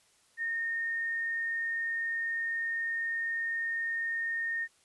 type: tone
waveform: sine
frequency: 1836 Hz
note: A#6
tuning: 27 cents flat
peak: -30 dBFS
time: 0.37-4.68 s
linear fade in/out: 50 ms
effects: white hiss -66 dBFS RMS until 4.84 s + resampled to 24000 Hz